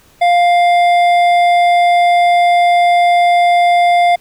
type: tone with hard clipping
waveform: triangle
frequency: 700 Hz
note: F5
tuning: 4 cents sharp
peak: -9 dBFS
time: 0.21-4.16 s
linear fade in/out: 10 ms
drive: 13 dB
effects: pink hiss -48 dBFS RMS until 4.2 s